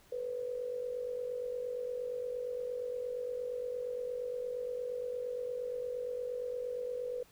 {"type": "tone with amplitude modulation", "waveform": "sine", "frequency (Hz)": 493.9, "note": "B4", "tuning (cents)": 0, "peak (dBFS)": -32, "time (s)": [0.12, 7.23], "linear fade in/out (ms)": 5, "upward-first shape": "sine", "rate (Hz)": 48.6, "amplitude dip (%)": 65, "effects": ["pink hiss -63 dBFS RMS until 7.31 s"]}